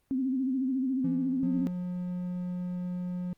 sine tone with vibrato, 261.6 Hz, C4, in tune, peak -26 dBFS, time 0.11-1.67 s, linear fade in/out 0 ms, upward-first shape sine, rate 14 Hz, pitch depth 75 cents each way
triangle tone with exponential decay, 170 Hz, F3, 46 cents flat, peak -28 dBFS, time 1.04-2.06 s, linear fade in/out 5 ms, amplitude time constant 220 ms
triangle tone, 179.2 Hz, F3, 45 cents sharp, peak -29 dBFS, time 1.43-3.33 s, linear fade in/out 0 ms
effects pink hiss -73 dBFS RMS until 3.37 s + Opus 32 kbps

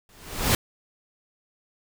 pink noise with exponential growth, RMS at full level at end -17 dBFS, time 0.09-0.55 s, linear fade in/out 1 ms, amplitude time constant 100 ms, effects none

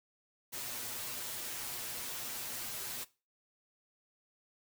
white noise with comb filter, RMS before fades -41 dBFS, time 0.52-3.05 s, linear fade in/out 20 ms, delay 8.2 ms, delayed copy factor +0.85, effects noise-tail reverb RT60 0.3 s tail -19 dB re dry

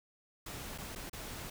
pink noise with dropouts, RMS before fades -44 dBFS, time 0.46-1.5 s, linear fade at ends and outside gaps 5 ms, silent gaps 0.779-0.783 / 0.952-0.958 / 1.097-1.13 s, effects none

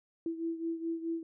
sine beating tone pair, 329.6 / 334.3 Hz, E4 / E4, 0 / +24 cents, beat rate 4.7 Hz, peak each -34 / -39 dBFS, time 0.26-1.23 s, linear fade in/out 2 ms, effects none

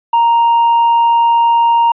sine tone with tanh clipping, 932.3 Hz, A#5, in tune, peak -8 dBFS, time 0.13-1.92 s, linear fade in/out 5 ms, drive 2 dB, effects resampled to 8000 Hz

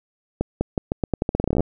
accelerating click train, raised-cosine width 2 ms, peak -7 dBFS, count 19, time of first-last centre 0.41-1.606 s, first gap 200 ms, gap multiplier 0.84, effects none

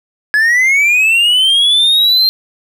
triangle linear sweep, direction up, 1680 to 4186 Hz, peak -6 dBFS, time 0.34-2.29 s, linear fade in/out 0 ms, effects 8-bit

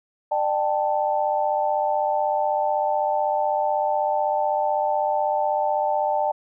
sine chord, D suspended fourth, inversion none, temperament equal with one note detuned, 599.3 / 784 / 880 Hz, D5 / G5 / A5, +35 / 0 / 0 cents, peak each -24 dBFS, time 0.31-6.32 s, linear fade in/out 10 ms, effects none

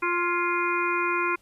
harmonic tone with a mistuned harmonic, 350 Hz, F4, 4 cents sharp, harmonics 1 / 3 / 4 / 5 / 6 / 7, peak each -29 / -27 / -29 / -40 / -33 / -30 dBFS, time 0.02-1.36 s, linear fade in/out 10 ms, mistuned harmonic 5, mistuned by -57 cents, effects pink hiss -62 dBFS RMS until 1.41 s + resampled to 32000 Hz

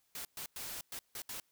white noise bursts at uneven times, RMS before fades -43 dBFS, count 6, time 0.15-0.25 / 0.37-0.46 / 0.56-0.81 / 0.92-0.99 / 1.15-1.22 / 1.29-1.4 s, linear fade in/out 2 ms, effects white hiss -75 dBFS RMS until 1.51 s

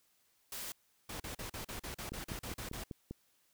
white noise, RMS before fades -43 dBFS, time 0.52-0.72 s, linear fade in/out 2 ms
pink noise bursts, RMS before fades -43 dBFS, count 12, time 1.09-2.839 s, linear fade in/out 5 ms, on 110 ms, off 39 ms
click train, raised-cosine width 3 ms, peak -29 dBFS, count 6, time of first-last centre 2.12-3.11 s, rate 5.05 Hz
effects white hiss -73 dBFS RMS until 3.53 s

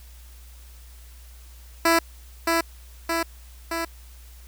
10% pulse tone with echo, 332.2 Hz, E4, 13 cents sharp, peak -8 dBFS, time 1.85-1.99 s, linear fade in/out 5 ms, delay 620 ms, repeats 3, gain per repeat -3 dB, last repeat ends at 3.85 s, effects added 60 Hz sine -43 dBFS peak until 4.47 s + white hiss -53 dBFS RMS until 4.47 s

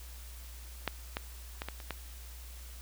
clicks, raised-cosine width 0.3 ms, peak -14 / -17 / -20 / -21 / -30 / -19 dBFS, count 6, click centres 0.877 / 1.169 / 1.619 / 1.686 / 1.802 / 1.907 s, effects added 60 Hz sine -45 dBFS peak until 2.81 s + white hiss -53 dBFS RMS until 2.81 s

